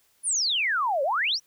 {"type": "exponential two-way sweep", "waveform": "sine", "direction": "down then up", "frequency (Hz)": [10548, 523.3, 6140], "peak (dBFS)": -22, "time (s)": [0.23, 1.4], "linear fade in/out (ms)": 50, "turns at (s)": 1.03, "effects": ["white hiss -65 dBFS RMS until 1.46 s"]}